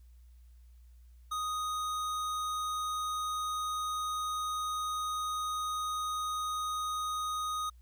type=tone with hard clipping; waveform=sine; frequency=1245 Hz; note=D#6; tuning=1 cent sharp; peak=-34 dBFS; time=1.31-7.7 s; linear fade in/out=10 ms; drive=17 dB; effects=added 60 Hz sine -53 dBFS peak until 7.81 s + white hiss -75 dBFS RMS until 7.81 s